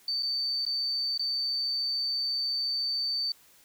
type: tone with dropouts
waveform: sine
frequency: 4567 Hz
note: D8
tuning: 49 cents flat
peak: -27 dBFS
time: 0.08-3.32 s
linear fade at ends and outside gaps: 2 ms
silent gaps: 0.225-0.23 / 0.652-0.664 / 1.177-1.194 s
effects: white hiss -59 dBFS RMS until 3.64 s